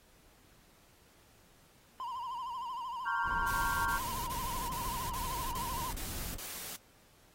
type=tone with vibrato; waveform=triangle; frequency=987.8 Hz; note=B5; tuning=in tune; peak=-35 dBFS; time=2-5.91 s; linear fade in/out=0 ms; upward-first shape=sine; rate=13 Hz; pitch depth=110 cents each way
type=chord; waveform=sine; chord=G half-diminished seventh; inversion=first; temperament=equal; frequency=932.3 / 1108.7 / 1396.9 / 1568 Hz; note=Bb5 / Db6 / F6 / G6; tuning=0 / 0 / 0 / 0 cents; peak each=-37 dBFS; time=3.05-3.99 s; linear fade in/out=20 ms
type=noise; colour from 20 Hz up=brown; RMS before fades=-42 dBFS; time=3.23-6.41 s; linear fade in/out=50 ms
type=noise bursts; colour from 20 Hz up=white; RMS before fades=-43 dBFS; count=8; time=3.47-6.762 s; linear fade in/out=2 ms; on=380 ms; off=36 ms
effects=pink hiss -64 dBFS RMS until 7.34 s + AAC 48 kbps